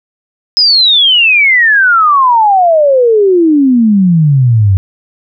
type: exponential sweep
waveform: sine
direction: down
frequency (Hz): 5140 to 92.5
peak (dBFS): -4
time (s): 0.57-4.77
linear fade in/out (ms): 0
effects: none